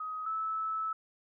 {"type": "tone pair in turn", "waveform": "sine", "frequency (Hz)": [1261, 1306], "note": ["D#6", "E6"], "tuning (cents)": [23, -17], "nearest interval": "minor second", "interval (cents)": 60, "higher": "second", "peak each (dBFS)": [-35, -31], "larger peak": "second", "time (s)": [[0, 0.26], [0.26, 0.93]], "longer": "second", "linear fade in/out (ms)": 5, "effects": []}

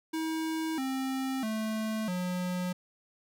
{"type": "tone with pitch steps", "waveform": "square", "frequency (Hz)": [320, 264.5, 218.6, 180.63], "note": ["D#4", "C4", "A3", "F#3"], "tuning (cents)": [49, 19, -11, -41], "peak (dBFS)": -31, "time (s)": [0.13, 2.73], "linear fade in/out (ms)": 10, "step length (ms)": 650, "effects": []}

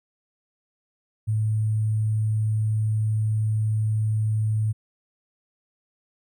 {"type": "tone with sample-and-hold", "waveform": "sine", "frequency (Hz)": 108.4, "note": "A2", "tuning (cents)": -25, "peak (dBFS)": -20, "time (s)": [1.27, 4.73], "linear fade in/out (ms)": 20, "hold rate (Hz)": 8820, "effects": []}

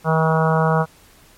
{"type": "harmonic tone", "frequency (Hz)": 160, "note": "D#3", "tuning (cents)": 49, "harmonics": [1, 3, 4, 5, 6, 7, 8, 9], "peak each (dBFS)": [-17, -22, -23, -24, -25, -25, -26, -27], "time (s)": [0.04, 0.86], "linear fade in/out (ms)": 50, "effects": ["pink hiss -50 dBFS RMS until 1.37 s", "MP3 64 kbps"]}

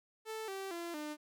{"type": "tone with pitch steps", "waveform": "sawtooth", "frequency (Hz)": [440, 387.5, 341.3, 300.5], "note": ["A4", "G4", "F4", "D4"], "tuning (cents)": [0, -20, -40, 40], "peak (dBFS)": -36, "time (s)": [0.25, 1.17], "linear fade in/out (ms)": 50, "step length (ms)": 230, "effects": []}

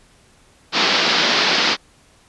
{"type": "band-pass noise", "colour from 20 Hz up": "white", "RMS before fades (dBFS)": -17, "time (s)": [0.72, 1.77], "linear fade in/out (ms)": 50, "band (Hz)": [160, 5100], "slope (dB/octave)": 48, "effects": ["pink hiss -53 dBFS RMS until 2.28 s", "resampled to 24000 Hz"]}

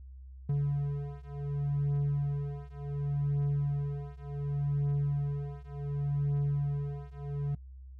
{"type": "beating tone pair", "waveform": "triangle", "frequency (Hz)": [142.4, 143.08], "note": ["C#3", "D3"], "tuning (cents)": [47, -45], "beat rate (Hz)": 0.68, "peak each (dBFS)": -30, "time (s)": [0.49, 7.55], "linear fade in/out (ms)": 5, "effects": ["noise-tail reverb RT60 0.1 s tail -22 dB re dry", "added 65 Hz sine -45 dBFS peak until 7.99 s"]}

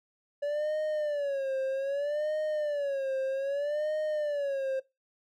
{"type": "tone with vibrato", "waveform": "triangle", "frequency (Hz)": 572, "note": "D5", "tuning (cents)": -46, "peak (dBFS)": -26, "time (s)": [0.42, 4.8], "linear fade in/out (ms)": 10, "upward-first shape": "sine", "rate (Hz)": 0.63, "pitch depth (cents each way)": 130, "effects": ["noise-tail reverb RT60 0.2 s tail -19 dB re dry"]}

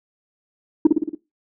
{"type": "tone with echo", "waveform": "sine", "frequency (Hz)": 311.1, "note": "D#4", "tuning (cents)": 0, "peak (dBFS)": -4, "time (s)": [0.85, 0.87], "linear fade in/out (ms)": 5, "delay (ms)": 56, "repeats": 5, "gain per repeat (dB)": -4, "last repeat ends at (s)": 1.15, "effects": ["noise-tail reverb RT60 0.2 s tail -17 dB re dry", "tanh soft clip ceiling -5 dBFS"]}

